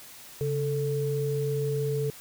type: tone pair together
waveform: sine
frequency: 138.59 / 440 Hz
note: C#3 / A4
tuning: 0 / 0 cents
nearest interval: octave + minor sixth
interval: 2000 cents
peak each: -28 dBFS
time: 0.41-2.1 s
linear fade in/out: 0 ms
effects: white hiss -47 dBFS RMS until 2.2 s